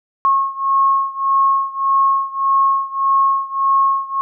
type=beating tone pair; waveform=sine; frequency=1088 / 1089.7 Hz; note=C#6 / C#6; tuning=-33 / -30 cents; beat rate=1.7 Hz; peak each=-15 / -17 dBFS; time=0.25-4.21 s; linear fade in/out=0 ms; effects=none